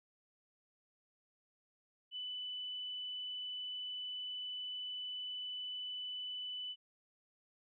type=tone; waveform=sine; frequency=2991 Hz; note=F#7; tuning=18 cents sharp; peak=-40 dBFS; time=2.11-6.76 s; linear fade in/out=50 ms; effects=none